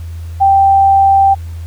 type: tone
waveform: sine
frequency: 784 Hz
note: G5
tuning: in tune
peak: -5 dBFS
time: 0.4-1.35 s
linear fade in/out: 20 ms
effects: added 83 Hz sine -22 dBFS peak until 1.66 s + pink hiss -44 dBFS RMS until 1.66 s